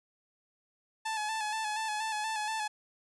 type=tone with vibrato; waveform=sawtooth; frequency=865 Hz; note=A5; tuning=30 cents flat; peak=-28 dBFS; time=1.05-2.68 s; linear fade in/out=10 ms; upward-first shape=square; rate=4.2 Hz; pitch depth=35 cents each way; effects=resampled to 24000 Hz